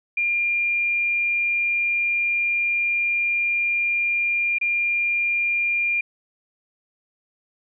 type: tone with dropouts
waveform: sine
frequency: 2400 Hz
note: D7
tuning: 37 cents sharp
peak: -19 dBFS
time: 0.17-6.01 s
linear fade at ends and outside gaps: 5 ms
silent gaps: 4.585-4.612 s
effects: none